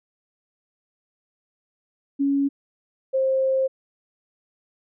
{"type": "tone pair in turn", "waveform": "sine", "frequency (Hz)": [278.9, 529.5], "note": ["C#4", "C5"], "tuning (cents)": [11, 21], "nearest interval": "major seventh", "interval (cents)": 1110, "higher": "second", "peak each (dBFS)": -18, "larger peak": "neither", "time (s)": [[2.19, 2.49], [3.13, 3.68]], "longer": "second", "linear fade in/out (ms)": 20, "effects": []}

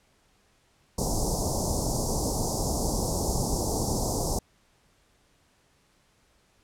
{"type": "band-stop noise", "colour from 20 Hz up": "pink", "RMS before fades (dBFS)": -27, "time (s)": [0.98, 4.39], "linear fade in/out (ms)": 5, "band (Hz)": [940, 5000], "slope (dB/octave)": 48, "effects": ["pink hiss -65 dBFS RMS until 6.63 s", "low-pass 10000 Hz 12 dB/octave"]}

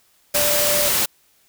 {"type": "tone in noise", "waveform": "sine", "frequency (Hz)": 587.3, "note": "D5", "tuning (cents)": 0, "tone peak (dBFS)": -22, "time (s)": [0.34, 0.89], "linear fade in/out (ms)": 10, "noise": "white", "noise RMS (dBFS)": -19, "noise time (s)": [0.34, 1.06], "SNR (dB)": -6, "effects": ["white hiss -59 dBFS RMS until 1.48 s"]}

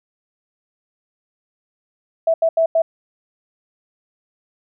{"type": "tone bursts at uneven times", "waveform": "sine", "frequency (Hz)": 655, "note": "E5", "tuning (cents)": -11, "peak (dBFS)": -12, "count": 4, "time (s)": [[2.27, 2.34], [2.42, 2.49], [2.57, 2.66], [2.75, 2.82]], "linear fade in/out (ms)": 5, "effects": []}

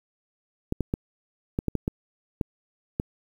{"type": "clicks", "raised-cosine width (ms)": 3, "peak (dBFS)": -12, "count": 9, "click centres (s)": [0.724, 0.807, 0.939, 1.589, 1.683, 1.753, 1.879, 2.412, 2.999], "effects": ["8-bit"]}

